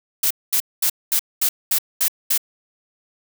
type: noise bursts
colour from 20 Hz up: blue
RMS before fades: -18 dBFS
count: 8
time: 0.23-2.378 s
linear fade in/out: 5 ms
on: 76 ms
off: 220 ms
effects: none